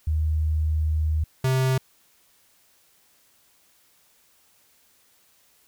sine / square tone pair in turn, 77.78 / 130.81 Hz, D#2 / C3, 0 / 0 cents, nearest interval major sixth, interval 900 cents, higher second, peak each -20 dBFS, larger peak neither, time 0.07-1.24 / 1.44-1.78 s, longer first, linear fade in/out 5 ms, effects white hiss -61 dBFS RMS until 5.67 s

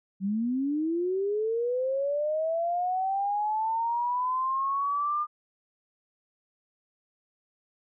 sine linear sweep, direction up, 186.4 to 1212 Hz, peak -25 dBFS, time 0.2-5.27 s, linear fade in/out 50 ms, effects none

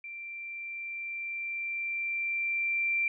sine tone with level ramp, 2357 Hz, D7, 6 cents sharp, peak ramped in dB -39 to -25 dBFS, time 0.04-3.08 s, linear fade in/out 2 ms, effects none

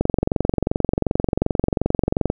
click train, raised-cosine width 2 ms, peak -4 dBFS, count 53, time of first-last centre 0.01-2.301 s, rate 22.7 Hz, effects none

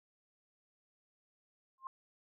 sine tone with exponential growth, 1061 Hz, C6, 24 cents sharp, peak -36 dBFS, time 1.78-1.87 s, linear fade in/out 1 ms, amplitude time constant 18 ms, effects none

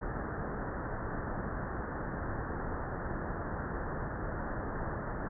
pink low-pass noise, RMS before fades -37 dBFS, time 0.01-5.29 s, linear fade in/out 20 ms, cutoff 1800 Hz, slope 96 dB/octave, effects none

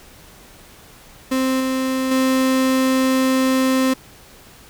35% pulse tone with level steps, 261.6 Hz, C4, in tune, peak -15 / -17 / -13 dBFS, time 1.31-3.94 s, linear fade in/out 10 ms, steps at 1.6 / 2.11 s, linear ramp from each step 5 ms, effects pink hiss -45 dBFS RMS until 4.69 s

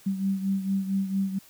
sine beating tone pair, 193.3 / 197.7 Hz, G3 / G3, -24 / +15 cents, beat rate 4.4 Hz, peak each -25 / -31 dBFS, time 0.06-1.39 s, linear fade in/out 10 ms, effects white hiss -54 dBFS RMS until 1.49 s

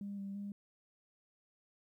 sine tone with pitch steps, 201.1 / 197.3 / 201.9 Hz, G3 / G3 / G#3, +44 / +11 / -49 cents, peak -39 dBFS, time 0.01-0.52 s, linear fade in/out 2 ms, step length 170 ms, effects tanh soft clip ceiling -35 dBFS + 13-bit

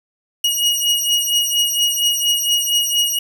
sawtooth beating tone pair, 2885 / 2889.3 Hz, F#7 / F#7, -44 / -42 cents, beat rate 4.3 Hz, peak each -15 dBFS, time 0.44-3.19 s, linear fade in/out 5 ms, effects none

